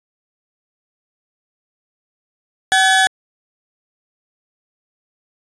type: tone pair together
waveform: 30% pulse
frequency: 760 / 1706.1 Hz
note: F#5 / G#6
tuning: +46 / +46 cents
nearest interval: octave + major second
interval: 1400 cents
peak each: -11 dBFS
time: 2.72-3.07 s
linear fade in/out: 0 ms
effects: resampled to 22050 Hz